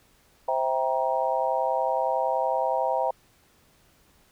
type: chord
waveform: sine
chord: C dominant seventh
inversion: none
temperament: just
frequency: 523.3 / 654.1 / 784.9 / 941.9 Hz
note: C5 / E5 / G5 / Bb5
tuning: 0 / -14 / +2 / +18 cents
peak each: -28 dBFS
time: 0.48-3.11 s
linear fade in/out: 5 ms
effects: pink hiss -61 dBFS RMS until 4.31 s